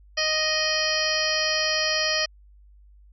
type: harmonic tone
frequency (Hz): 622.3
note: D#5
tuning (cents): 0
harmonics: 1 / 2 / 3 / 4 / 5 / 7 / 8 / 9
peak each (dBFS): -29 / -34 / -28 / -31 / -31 / -30 / -28 / -30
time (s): 0.17-2.26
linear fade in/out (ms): 10
effects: added 50 Hz sine -49 dBFS peak until 3.12 s